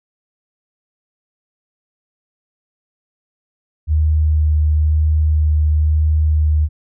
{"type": "tone with vibrato", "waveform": "sine", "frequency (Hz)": 76.8, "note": "D#2", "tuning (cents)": -22, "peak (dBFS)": -11, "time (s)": [3.87, 6.69], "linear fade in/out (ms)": 50, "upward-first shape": "sine", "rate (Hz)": 1, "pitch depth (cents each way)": 12, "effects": []}